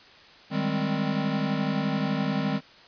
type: chord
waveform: square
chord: Ab major seventh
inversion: second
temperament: equal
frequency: 155.56 / 196 / 207.7 / 261.6 Hz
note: Eb3 / G3 / Ab3 / C4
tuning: 0 / 0 / 0 / 0 cents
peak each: -31 dBFS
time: 0.5-2.61 s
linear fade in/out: 50 ms
effects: white hiss -51 dBFS RMS until 2.87 s + resampled to 11025 Hz